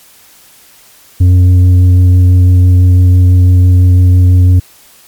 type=tone with tanh clipping; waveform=sine; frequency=90.6 Hz; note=F#2; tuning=36 cents flat; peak=-3 dBFS; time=1.2-4.6 s; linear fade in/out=10 ms; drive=5 dB; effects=white hiss -41 dBFS RMS until 5.07 s + MP3 96 kbps